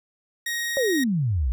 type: tone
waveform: sawtooth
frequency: 1878 Hz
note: A#6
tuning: 12 cents sharp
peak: -22 dBFS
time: 0.46-1.04 s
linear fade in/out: 5 ms
type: exponential sweep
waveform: sine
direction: down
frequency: 570 to 55 Hz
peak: -20 dBFS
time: 0.77-1.52 s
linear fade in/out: 0 ms
effects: none